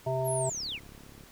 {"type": "harmonic tone", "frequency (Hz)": 130.81, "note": "C3", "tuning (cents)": 0, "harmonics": [1, 3, 5, 7], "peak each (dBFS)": [-32, -35, -30, -37], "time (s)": [0.06, 0.5], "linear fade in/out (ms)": 10}
{"type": "linear sweep", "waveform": "sine", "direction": "down", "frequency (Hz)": [11920, 1904], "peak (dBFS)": -33, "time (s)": [0.24, 0.8], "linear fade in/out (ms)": 50}
{"type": "click train", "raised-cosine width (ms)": 3, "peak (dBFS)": -38, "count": 27, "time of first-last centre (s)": [0.49, 1.237], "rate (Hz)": 34.8}
{"effects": ["pink hiss -54 dBFS RMS until 1.31 s"]}